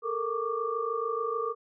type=tone cluster; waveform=sine; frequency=436.4 / 463.2 / 1139 / 1191 Hz; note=A4 / A#4 / C#6 / D6; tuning=-14 / -11 / +47 / +24 cents; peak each=-35 / -32 / -36 / -33 dBFS; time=0.02-1.55 s; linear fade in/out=50 ms; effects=none